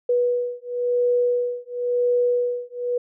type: beating tone pair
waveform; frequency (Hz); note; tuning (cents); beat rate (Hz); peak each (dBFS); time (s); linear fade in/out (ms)
sine; 487.8 / 488.76; B4 / B4; -21 / -18; 0.96; -22; 0.09-2.98; 5
effects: none